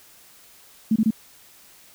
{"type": "tone bursts", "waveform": "sine", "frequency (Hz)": 220, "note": "A3", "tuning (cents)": 0, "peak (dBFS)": -15, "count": 3, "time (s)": [0.91, 1.107], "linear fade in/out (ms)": 5, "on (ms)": 49, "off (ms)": 25, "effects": ["white hiss -51 dBFS RMS until 1.94 s"]}